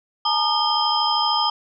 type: tone cluster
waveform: sine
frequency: 854 / 927 / 1218 / 3166 / 5080 Hz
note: G#5 / A#5 / D#6 / G7 / D#8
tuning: +48 / -10 / -37 / +17 / +35 cents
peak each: -24 dBFS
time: 0.25-1.5 s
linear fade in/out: 5 ms
effects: none